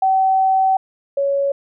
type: tone pair in turn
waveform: sine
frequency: 764 / 557.7 Hz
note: G5 / C#5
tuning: -45 / +10 cents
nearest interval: perfect fourth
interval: 545 cents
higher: first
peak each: -12 / -15 dBFS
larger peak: first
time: 0.02-0.77 / 1.17-1.52 s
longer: first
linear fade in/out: 5 ms
effects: none